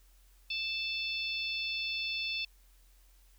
harmonic tone, 880 Hz, A5, in tune, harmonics 3 / 4 / 5 / 6, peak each -35 / -38 / -41 / -44 dBFS, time 0.5-2.45 s, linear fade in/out 5 ms, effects added 44 Hz sine -59 dBFS peak until 3.38 s + white hiss -68 dBFS RMS until 3.38 s

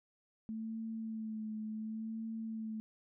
sine tone with vibrato, 220 Hz, A3, in tune, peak -38 dBFS, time 0.49-2.8 s, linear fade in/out 0 ms, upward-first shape sine, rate 0.69 Hz, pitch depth 31 cents each way, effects none

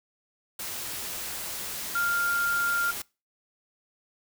sine tone in noise, 1396.9 Hz, F6, in tune, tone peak -24 dBFS, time 1.95-2.91 s, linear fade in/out 5 ms, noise white, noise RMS -35 dBFS, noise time 0.59-3.02 s, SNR +8 dB, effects noise-tail reverb RT60 0.3 s tail -24 dB re dry

